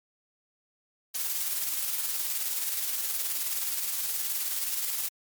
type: noise with tremolo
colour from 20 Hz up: blue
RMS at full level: -29 dBFS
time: 1.14-5.09 s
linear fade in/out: 10 ms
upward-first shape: square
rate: 19 Hz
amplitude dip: 30%
effects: MP3 96 kbps